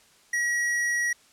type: tone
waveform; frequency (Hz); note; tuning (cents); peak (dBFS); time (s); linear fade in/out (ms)
square; 1913; A#6; +44; -24; 0.33-1.13; 5
effects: white hiss -58 dBFS RMS until 1.32 s + low-pass 9000 Hz 12 dB/octave